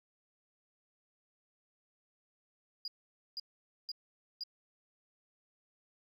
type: tone bursts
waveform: sine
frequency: 4867 Hz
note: D#8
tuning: 39 cents flat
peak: -36 dBFS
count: 4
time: 2.85-4.436 s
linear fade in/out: 2 ms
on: 29 ms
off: 490 ms
effects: tanh soft clip ceiling -33 dBFS + 13-bit